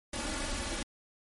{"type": "noise with comb filter", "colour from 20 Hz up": "pink", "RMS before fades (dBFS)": -35, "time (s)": [0.13, 0.83], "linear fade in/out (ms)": 5, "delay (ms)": 3.5, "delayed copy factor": 0.95, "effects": ["MP3 48 kbps"]}